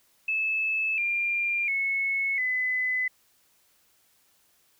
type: tone with pitch steps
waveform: sine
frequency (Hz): 2610 / 2393 / 2195 / 2013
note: E7 / D7 / C#7 / B6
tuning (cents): -18 / +32 / -18 / +33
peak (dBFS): -24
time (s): 0.28-3.08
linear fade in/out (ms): 5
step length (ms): 700
effects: white hiss -65 dBFS RMS until 4.79 s